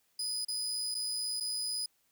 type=tone with dropouts; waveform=30% pulse; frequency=4979 Hz; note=D#8; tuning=in tune; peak=-30 dBFS; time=0.19-1.86 s; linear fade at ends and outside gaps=5 ms; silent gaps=0.449-0.483 / 0.945-0.949 / 1.401-1.406 s; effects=white hiss -73 dBFS RMS until 2.11 s